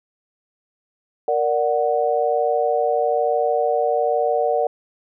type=chord; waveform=sine; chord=Bb augmented; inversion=none; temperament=equal; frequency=466.2 / 587.3 / 740 Hz; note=Bb4 / D5 / F#5; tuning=0 / 0 / 0 cents; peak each=-21 dBFS; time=1.28-4.67 s; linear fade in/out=2 ms; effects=none